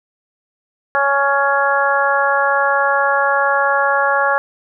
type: harmonic tone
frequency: 278.8 Hz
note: C#4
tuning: 10 cents sharp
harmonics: 2 / 3 / 4 / 5 / 6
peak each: -19 / -19 / -19 / -19 / -19 dBFS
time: 0.95-4.38 s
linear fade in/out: 0 ms
effects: none